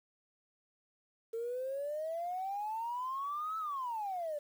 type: exponential two-way sweep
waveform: sine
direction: up then down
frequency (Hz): 449.2 to 1318.5 to 574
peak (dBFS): -34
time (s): 1.33-4.39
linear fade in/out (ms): 10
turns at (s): 3.58
effects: tanh soft clip ceiling -31 dBFS + 10-bit